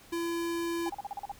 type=tone; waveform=square; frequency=338.2 Hz; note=E4; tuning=44 cents sharp; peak=-31 dBFS; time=0.12-0.9 s; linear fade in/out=10 ms
type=tone bursts; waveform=sine; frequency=808 Hz; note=G#5; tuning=48 cents flat; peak=-33 dBFS; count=8; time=0.86-1.317 s; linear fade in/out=2 ms; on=23 ms; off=39 ms
effects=pink hiss -55 dBFS RMS until 1.39 s